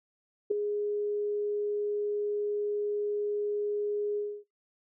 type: tone with ADSR envelope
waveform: sine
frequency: 414.3 Hz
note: G#4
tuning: 4 cents flat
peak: -20 dBFS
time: 0.5-4.44 s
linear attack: 13 ms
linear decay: 4 ms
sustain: -8 dB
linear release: 270 ms
effects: noise-tail reverb RT60 0.2 s tail -22 dB re dry